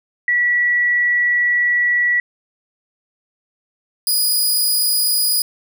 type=tone pair in turn; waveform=sine / 15% pulse; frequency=1943 / 4936 Hz; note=B6 / D#8; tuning=-29 / -15 cents; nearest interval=octave + major third; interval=1614 cents; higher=second; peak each=-13 / -8 dBFS; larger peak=second; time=0.28-2.2 / 4.07-5.42 s; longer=first; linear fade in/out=2 ms; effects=none